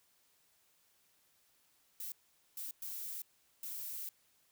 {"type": "noise bursts at uneven times", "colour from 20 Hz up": "violet", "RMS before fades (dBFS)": -43, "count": 4, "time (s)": [[2, 2.12], [2.57, 2.71], [2.82, 3.22], [3.63, 4.09]], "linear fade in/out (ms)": 2, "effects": ["white hiss -72 dBFS RMS until 4.51 s"]}